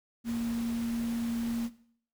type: tone in noise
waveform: sine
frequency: 232.8 Hz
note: A#3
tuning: 2 cents flat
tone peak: -29 dBFS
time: 0.24-1.7 s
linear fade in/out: 50 ms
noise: pink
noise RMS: -45 dBFS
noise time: 0.24-1.7 s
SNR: +13 dB
effects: noise-tail reverb RT60 0.6 s tail -17 dB re dry